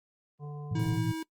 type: harmonic tone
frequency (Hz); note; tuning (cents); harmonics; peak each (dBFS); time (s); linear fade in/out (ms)
146.83; D3; 0; 1 / 3 / 5 / 7; -37 / -47 / -51 / -54; 0.39-1; 50
type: chord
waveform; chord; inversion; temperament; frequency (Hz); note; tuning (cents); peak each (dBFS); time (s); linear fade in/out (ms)
sine; A suspended second; none; equal with one note detuned; 110 / 120.37 / 164.81; A2 / B2 / E3; 0 / -44 / 0; -32; 0.71-1.12; 10
type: tone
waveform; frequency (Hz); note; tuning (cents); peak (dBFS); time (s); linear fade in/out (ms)
square; 321.2; E4; -45; -34; 0.75-1.23; 5
effects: noise-tail reverb RT60 0.1 s tail -21 dB re dry + Opus 24 kbps